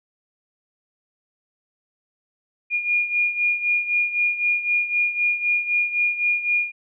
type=beating tone pair; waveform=sine; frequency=2427 / 2430.9 Hz; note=D#7 / D#7; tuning=-44 / -41 cents; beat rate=3.9 Hz; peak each=-20 / -25 dBFS; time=2.7-6.72 s; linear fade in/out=50 ms; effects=none